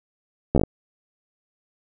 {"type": "slowing click train", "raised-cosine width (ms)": 2, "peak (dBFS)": -5, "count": 6, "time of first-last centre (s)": [0.55, 0.636], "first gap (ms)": 13, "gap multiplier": 1.14, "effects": []}